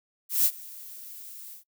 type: noise with ADSR envelope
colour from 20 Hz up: violet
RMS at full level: -20 dBFS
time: 0.29-1.64 s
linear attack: 160 ms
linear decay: 57 ms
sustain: -23 dB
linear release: 110 ms
effects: noise-tail reverb RT60 0.1 s tail -23 dB re dry